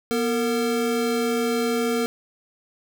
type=tone pair together; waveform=square; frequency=241.9 / 456.7 Hz; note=B3 / A#4; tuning=-36 / -36 cents; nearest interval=major seventh; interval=1100 cents; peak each=-25 / -24 dBFS; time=0.11-2.06 s; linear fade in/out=0 ms; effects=none